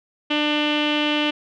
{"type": "tone with low-pass filter", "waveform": "sawtooth", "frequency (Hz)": 298.3, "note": "D4", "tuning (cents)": 27, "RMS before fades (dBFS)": -21, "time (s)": [0.3, 1.31], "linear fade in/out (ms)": 10, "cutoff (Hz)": 3000, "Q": 6.6, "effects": []}